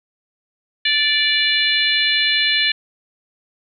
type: harmonic tone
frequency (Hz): 585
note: D5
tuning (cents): -7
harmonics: 3 / 4 / 5 / 6 / 7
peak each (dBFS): -21 / -21 / -21 / -21 / -21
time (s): 0.85-2.72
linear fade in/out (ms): 5
effects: none